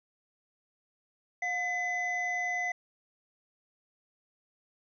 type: tone pair together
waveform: triangle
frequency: 715 / 2015 Hz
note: F5 / B6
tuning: +41 / +34 cents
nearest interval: octave + tritone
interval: 1793 cents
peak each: -33 / -29 dBFS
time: 1.42-2.72 s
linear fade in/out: 5 ms
effects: resampled to 16000 Hz